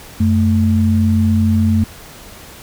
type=tone pair together; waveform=sine; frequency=92.15 / 219.8 Hz; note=F#2 / A3; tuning=-7 / -2 cents; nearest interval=octave + minor third; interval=1505 cents; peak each=-13 dBFS; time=0.2-1.84 s; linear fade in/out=5 ms; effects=pink hiss -37 dBFS RMS until 2.62 s